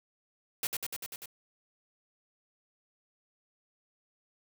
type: noise with echo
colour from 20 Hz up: white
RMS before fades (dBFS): -32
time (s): 0.63-0.67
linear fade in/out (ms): 2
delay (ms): 98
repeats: 6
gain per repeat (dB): -2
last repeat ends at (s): 1.258
effects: none